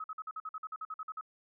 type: tone bursts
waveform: sine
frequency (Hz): 1278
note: D#6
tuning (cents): +46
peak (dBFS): -37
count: 14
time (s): 0-1.211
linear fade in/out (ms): 5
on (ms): 41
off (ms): 49
effects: none